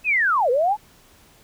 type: linear two-way sweep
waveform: sine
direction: down then up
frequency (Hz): 2637 to 465.2 to 879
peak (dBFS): -16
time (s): 0.04-0.77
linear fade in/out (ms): 50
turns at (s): 0.5
effects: pink hiss -53 dBFS RMS until 1.43 s